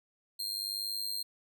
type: tone with amplitude modulation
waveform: sawtooth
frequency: 4200 Hz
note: C8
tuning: 6 cents sharp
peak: -28 dBFS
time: 0.39-1.23 s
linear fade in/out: 10 ms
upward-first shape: sine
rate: 101 Hz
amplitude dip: 70%
effects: none